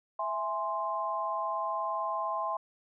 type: chord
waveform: sine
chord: E augmented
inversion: none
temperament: equal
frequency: 659.3 / 830.6 / 1046.5 Hz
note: E5 / G#5 / B#5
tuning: 0 / 0 / 0 cents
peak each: -36 / -36 / -32 dBFS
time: 0.19-2.57 s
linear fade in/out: 5 ms
effects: none